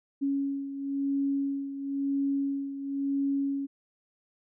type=beating tone pair; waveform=sine; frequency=277.2 / 278.18 Hz; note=C#4 / C#4; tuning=0 / +6 cents; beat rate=0.98 Hz; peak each=-28 / -34 dBFS; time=0.21-3.67 s; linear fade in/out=20 ms; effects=none